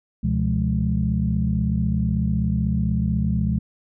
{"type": "tone cluster", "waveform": "sine", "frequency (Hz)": [71, 124.7, 173.1, 209.2], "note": ["C#2", "B2", "F3", "G#3"], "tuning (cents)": [42, 17, -15, 13], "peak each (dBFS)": -24, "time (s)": [0.23, 3.59], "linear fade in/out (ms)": 10, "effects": ["tanh soft clip ceiling -8 dBFS"]}